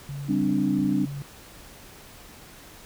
sine tone, 140.9 Hz, C#3, 29 cents sharp, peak -31 dBFS, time 0.09-1.22 s, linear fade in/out 0 ms
sine chord, G suspended fourth, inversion none, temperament just, 196 / 261.3 / 294 Hz, G3 / C4 / D4, 0 / -2 / +2 cents, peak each -25 / -26 / -24 dBFS, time 0.28-1.06 s, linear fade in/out 20 ms
effects tanh soft clip ceiling -10 dBFS + pink hiss -47 dBFS RMS until 2.85 s

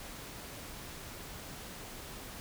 silence, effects pink hiss -46 dBFS RMS until 2.4 s

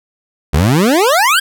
25% pulse exponential sweep, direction up, 66.6 to 1654 Hz, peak -5 dBFS, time 0.53-1.4 s, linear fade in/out 10 ms, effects none

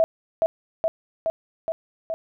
sine tone with echo, 652 Hz, E5, 19 cents flat, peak -14 dBFS, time 0-0.04 s, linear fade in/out 0 ms, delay 420 ms, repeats 5, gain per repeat -2 dB, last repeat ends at 2.14 s, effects none

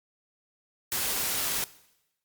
white noise, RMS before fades -29 dBFS, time 0.92-1.64 s, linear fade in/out 0 ms, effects noise-tail reverb RT60 0.9 s tail -19 dB re dry + Opus 48 kbps

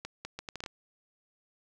accelerating click train, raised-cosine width 0.2 ms, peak -21 dBFS, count 8, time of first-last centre 0.05-0.662 s, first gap 200 ms, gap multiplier 0.7, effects none

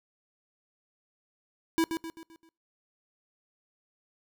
square tone with echo, 327.2 Hz, E4, 13 cents flat, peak -23 dBFS, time 1.78-1.84 s, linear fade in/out 0 ms, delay 130 ms, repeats 5, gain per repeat -7 dB, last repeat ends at 2.49 s, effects noise-tail reverb RT60 0.3 s tail -25 dB re dry

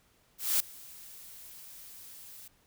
blue noise with ADSR envelope, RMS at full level -25 dBFS, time 0.38-2.48 s, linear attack 220 ms, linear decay 5 ms, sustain -24 dB, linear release 4 ms, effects pink hiss -67 dBFS RMS until 2.66 s

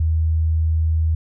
sine tone, 80 Hz, D#2, 49 cents sharp, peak -15 dBFS, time 0-1.15 s, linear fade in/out 5 ms, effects none

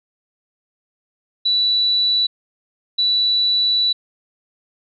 sine tone bursts at uneven times, 3951 Hz, B7, in tune, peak -14 dBFS, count 2, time 1.45-2.27 / 2.98-3.93 s, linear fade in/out 10 ms, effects none

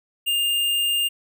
square tone, 2809 Hz, F7, 9 cents sharp, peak -20 dBFS, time 0.26-1.09 s, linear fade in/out 20 ms, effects none

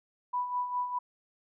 sine tone with tremolo, 987.8 Hz, B5, in tune, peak -27 dBFS, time 0.33-0.99 s, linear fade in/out 10 ms, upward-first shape sine, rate 4.9 Hz, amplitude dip 60%, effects none

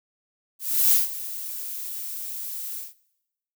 violet noise with ADSR envelope, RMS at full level -17 dBFS, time 0.59-2.94 s, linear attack 330 ms, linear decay 160 ms, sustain -16 dB, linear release 170 ms, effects noise-tail reverb RT60 0.9 s tail -21 dB re dry

